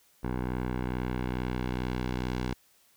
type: tone with low-pass filter sweep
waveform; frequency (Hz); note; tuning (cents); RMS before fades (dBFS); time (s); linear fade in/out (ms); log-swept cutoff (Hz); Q
10% pulse; 62.3; B1; +16; -32; 0.23-2.54; 10; 1500 to 5600; 0.77
effects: white hiss -64 dBFS RMS until 2.96 s